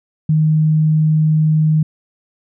sine tone, 155.56 Hz, D#3, in tune, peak -10 dBFS, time 0.29-1.83 s, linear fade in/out 5 ms, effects none

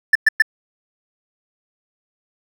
triangle tone bursts, 1760 Hz, A6, in tune, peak -6 dBFS, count 3, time 0.13-0.422 s, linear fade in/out 5 ms, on 24 ms, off 110 ms, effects none

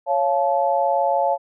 sine chord, Db augmented, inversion none, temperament just, 554.4 / 693 / 866.2 Hz, Db5 / F5 / A5, 0 / -14 / -27 cents, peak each -21 dBFS, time 0.06-1.38 s, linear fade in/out 50 ms, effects none

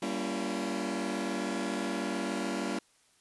sawtooth chord, G diminished seventh, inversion none, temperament just, 196 / 235.2 / 282.2 / 338.7 Hz, G3 / Bb3 / Db4 / Fb4, 0 / +16 / +31 / +47 cents, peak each -33 dBFS, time 0.02-2.79 s, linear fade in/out 5 ms, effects white hiss -66 dBFS RMS until 3.2 s + resampled to 24000 Hz

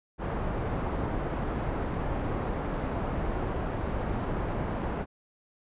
pink low-pass noise, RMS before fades -31 dBFS, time 0.18-5.06 s, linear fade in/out 50 ms, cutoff 1100 Hz, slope 12 dB/octave, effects resampled to 8000 Hz

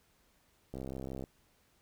click train, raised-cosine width 2 ms, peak -28 dBFS, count 34, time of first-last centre 0.74-1.239 s, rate 66.1 Hz, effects pink hiss -70 dBFS RMS until 1.81 s

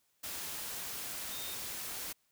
sine tone in noise, 3674 Hz, A#7, 26 cents flat, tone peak -46 dBFS, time 1.31-1.55 s, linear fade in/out 10 ms, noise white, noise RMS -41 dBFS, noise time 0.23-2.13 s, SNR -8 dB, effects white hiss -75 dBFS RMS until 2.31 s

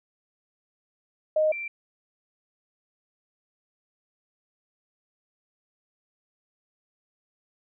sine tone pair in turn, 620 / 2352 Hz, D#5 / D7, -6 / +2 cents, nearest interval octave + major seventh, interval 2308 cents, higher second, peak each -19 / -31 dBFS, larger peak first, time 1.36-1.52 / 1.52-1.68 s, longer neither, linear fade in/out 5 ms, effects none

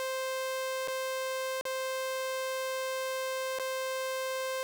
sawtooth tone with dropouts, 523.3 Hz, C5, in tune, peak -28 dBFS, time 0-4.63 s, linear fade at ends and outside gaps 0 ms, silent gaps 0.875-0.882 / 1.611-1.653 / 3.587-3.597 s, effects none

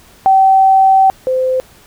sine tone pair in turn, 769 / 516.2 Hz, G5 / C5, -33 / -23 cents, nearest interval perfect fifth, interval 690 cents, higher first, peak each -5 / -11 dBFS, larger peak first, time 0.26-1.1 / 1.27-1.6 s, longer first, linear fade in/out 0 ms, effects pink hiss -44 dBFS RMS until 1.86 s

